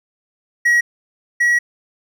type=tone pair in turn; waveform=triangle; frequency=1908 / 1918.8 Hz; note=A#6 / A#6; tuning=+40 / +50 cents; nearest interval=unison; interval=10 cents; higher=second; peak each=-9 / -10 dBFS; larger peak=first; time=0.65-0.81 / 1.4-1.59 s; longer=second; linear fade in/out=10 ms; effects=none